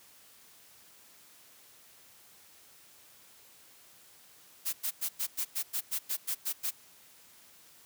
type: noise bursts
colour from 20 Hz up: blue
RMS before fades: -32 dBFS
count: 12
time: 4.65-6.711 s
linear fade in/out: 20 ms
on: 81 ms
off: 99 ms
effects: white hiss -58 dBFS RMS until 7.85 s + high-pass 60 Hz 12 dB/octave